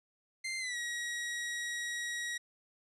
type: tone with pitch glide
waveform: sawtooth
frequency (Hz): 2089 to 1904.6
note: C7 to A#6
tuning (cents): -3 to +37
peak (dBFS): -32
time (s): 0.44-2.38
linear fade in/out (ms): 10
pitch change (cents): -160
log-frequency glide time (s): 0.59-0.77
effects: resampled to 24000 Hz